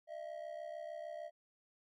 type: ring-modulated tone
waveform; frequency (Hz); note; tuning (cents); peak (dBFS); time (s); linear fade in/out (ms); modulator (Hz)
triangle; 642; E5; -46; -38; 0.07-1.31; 50; 33.3
effects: none